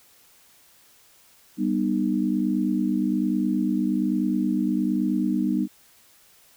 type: chord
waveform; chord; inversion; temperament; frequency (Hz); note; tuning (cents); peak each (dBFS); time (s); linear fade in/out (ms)
sine; G augmented; none; just; 196 / 245 / 306.2; G3 / B3 / D#4; 0 / -14 / -28; -25; 1.57-5.68; 50
effects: white hiss -56 dBFS RMS until 6.56 s